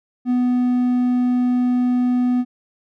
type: tone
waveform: triangle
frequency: 248 Hz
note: B3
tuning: 7 cents sharp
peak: -13 dBFS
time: 0.25-2.45 s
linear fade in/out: 50 ms
effects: none